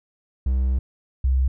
triangle / sine tone pair in turn, 64.4 / 65.22 Hz, C2 / C2, -27 / -5 cents, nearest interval unison, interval 22 cents, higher second, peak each -16 dBFS, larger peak neither, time 0.46-0.79 / 1.24-1.48 s, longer first, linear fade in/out 5 ms, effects none

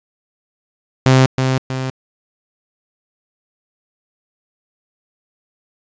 sawtooth tone with echo, 130.81 Hz, C3, in tune, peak -4 dBFS, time 1.06-1.26 s, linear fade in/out 0 ms, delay 320 ms, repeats 2, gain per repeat -6 dB, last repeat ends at 1.9 s, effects resampled to 16000 Hz + 7-bit

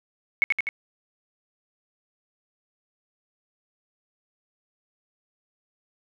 sine tone with echo, 2200 Hz, C#7, 14 cents flat, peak -15 dBFS, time 0.42-0.44 s, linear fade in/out 0 ms, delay 83 ms, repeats 3, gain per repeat -3 dB, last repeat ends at 0.689 s, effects none

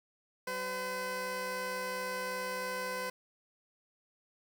15% pulse tone pair together, 190.2 / 507.8 Hz, F#3 / B4, +48 / +48 cents, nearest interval octave + perfect fourth, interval 1700 cents, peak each -39 / -29 dBFS, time 0.47-3.1 s, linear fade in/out 5 ms, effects 10-bit

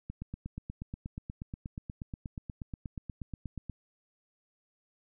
click train, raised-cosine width 5 ms, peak -26 dBFS, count 31, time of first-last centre 0.1-3.697 s, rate 8.34 Hz, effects none

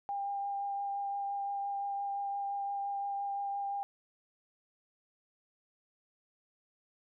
sine tone with vibrato, 800 Hz, G5, 35 cents sharp, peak -33 dBFS, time 0.09-3.83 s, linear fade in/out 0 ms, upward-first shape triangle, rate 5.8 Hz, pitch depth 13 cents each way, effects none

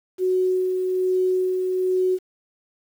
sine tone with tremolo, 370 Hz, F#4, in tune, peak -17 dBFS, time 0.18-2.19 s, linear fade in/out 50 ms, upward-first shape sine, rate 1.2 Hz, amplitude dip 35%, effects 8-bit

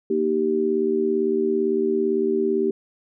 sine chord, Eb major, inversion second, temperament just, 233.3 / 311.1 / 388.9 Hz, Bb3 / Eb4 / G4, +2 / 0 / -14 cents, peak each -26 / -26 / -20 dBFS, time 0.1-2.71 s, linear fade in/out 5 ms, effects none

